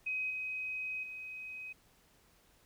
sine tone with level steps, 2524 Hz, D#7, 24 cents sharp, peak -33 / -36 / -42 dBFS, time 0.06-1.73 s, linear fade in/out 10 ms, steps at 0.3 / 1.03 s, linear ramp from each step 5 ms, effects pink hiss -67 dBFS RMS until 2.65 s

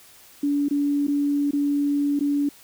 sine tone with dropouts, 286.8 Hz, D4, 41 cents flat, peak -19 dBFS, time 0.43-2.49 s, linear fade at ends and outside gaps 5 ms, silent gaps 0.685-0.709 / 1.07-1.08 / 1.51-1.532 / 2.193-2.207 s, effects white hiss -50 dBFS RMS until 2.63 s

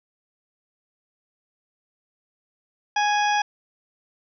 harmonic tone, 830.6 Hz, G#5, in tune, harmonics 1 / 2 / 3 / 4 / 6 / 7, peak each -20 / -26 / -30 / -32 / -36 / -37 dBFS, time 2.96-3.42 s, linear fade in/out 5 ms, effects none

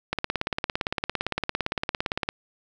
click train, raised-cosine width 0.3 ms, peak -9 dBFS, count 39, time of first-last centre 0.13-2.289 s, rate 17.6 Hz, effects none

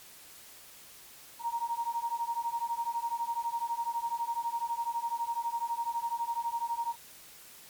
sine beating tone pair, 928 / 940 Hz, A#5 / A#5, -8 / +14 cents, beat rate 12 Hz, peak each -34 / -33 dBFS, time 1.39-6.96 s, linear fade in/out 50 ms, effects white hiss -52 dBFS RMS until 7.69 s + MP3 96 kbps

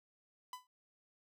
45% pulse tone with exponential decay, 1000 Hz, B5, 21 cents sharp, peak -40 dBFS, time 0.53-0.67 s, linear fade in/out 2 ms, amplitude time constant 30 ms, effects none

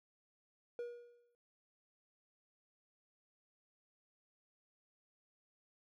triangle tone with exponential decay, 479 Hz, A#4, 47 cents sharp, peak -36 dBFS, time 0.79-1.35 s, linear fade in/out 1 ms, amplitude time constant 120 ms, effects none

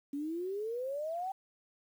sine exponential sweep, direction up, 277.2 to 784 Hz, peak -34 dBFS, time 0.13-1.32 s, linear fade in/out 5 ms, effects 10-bit

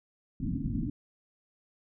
white low-pass noise, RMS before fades -32 dBFS, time 0.4-0.9 s, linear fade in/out 5 ms, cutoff 300 Hz, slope 96 dB/octave, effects none

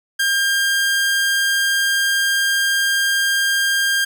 sawtooth tone, 1603 Hz, G6, 38 cents sharp, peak -12 dBFS, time 0.19-4.05 s, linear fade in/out 10 ms, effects none

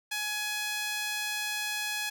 sawtooth tone with high-pass filter, 840 Hz, G#5, 19 cents sharp, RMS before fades -33 dBFS, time 0.11-2.1 s, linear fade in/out 10 ms, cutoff 1900 Hz, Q 1, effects none

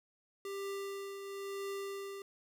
square tone with tremolo, 395.4 Hz, G4, 15 cents sharp, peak -38 dBFS, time 0.45-2.22 s, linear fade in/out 2 ms, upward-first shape triangle, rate 1 Hz, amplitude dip 50%, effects none

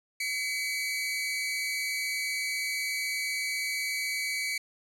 sawtooth tone pair together, 2041 / 2269 Hz, C7 / C#7, -44 / +40 cents, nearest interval major second, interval 184 cents, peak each -32 / -27 dBFS, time 0.2-4.58 s, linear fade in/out 5 ms, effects low-pass 12000 Hz 12 dB/octave

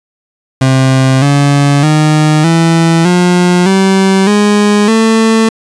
30% pulse tone with pitch steps, 132 / 142.29 / 153.39 / 165.35 / 178.25 / 192.15 / 207.1 / 223.3 Hz, C3 / C#3 / D#3 / E3 / F3 / G3 / G#3 / A3, +16 / +46 / -24 / +6 / +36 / -34 / -5 / +26 cents, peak -3 dBFS, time 0.61-5.49 s, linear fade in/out 5 ms, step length 610 ms, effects resampled to 22050 Hz

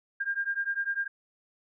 sine beating tone pair, 1600 / 1610 Hz, G6 / G6, +35 / +46 cents, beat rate 10 Hz, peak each -31 dBFS, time 0.2-1.08 s, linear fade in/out 10 ms, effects none

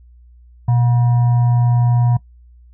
sine tone with frequency modulation, 121.6 Hz, B2, 26 cents flat, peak -11 dBFS, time 0.68-2.17 s, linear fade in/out 5 ms, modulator 840 Hz, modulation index 0.24, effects noise-tail reverb RT60 0.1 s tail -20 dB re dry + added 60 Hz sine -42 dBFS peak until 2.73 s

